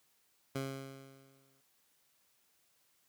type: tone with exponential decay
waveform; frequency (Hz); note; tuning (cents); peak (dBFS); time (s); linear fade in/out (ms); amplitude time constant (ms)
15% pulse; 135.4; C#3; -40; -28; 0.55-1.61; 5; 230
effects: white hiss -73 dBFS RMS until 3.08 s + high-pass 60 Hz 12 dB/octave